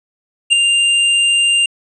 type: tone with ADSR envelope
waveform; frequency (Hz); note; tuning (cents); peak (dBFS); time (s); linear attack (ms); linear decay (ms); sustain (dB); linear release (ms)
square; 2794; F7; 0; -5; 0.5-1.66; 29; 3; -6; 4
effects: resampled to 22050 Hz